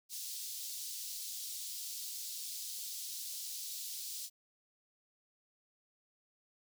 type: high-pass noise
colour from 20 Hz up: pink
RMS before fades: -43 dBFS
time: 0.09-4.3 s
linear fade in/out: 50 ms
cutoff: 4100 Hz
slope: 24 dB/octave
effects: none